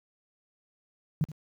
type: tone with echo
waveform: sine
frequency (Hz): 154.5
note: D#3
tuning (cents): -12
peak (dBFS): -22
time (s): 1.21-1.24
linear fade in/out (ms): 0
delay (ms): 76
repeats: 1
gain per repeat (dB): -15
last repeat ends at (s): 1.316
effects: high-pass 60 Hz 12 dB/octave + 10-bit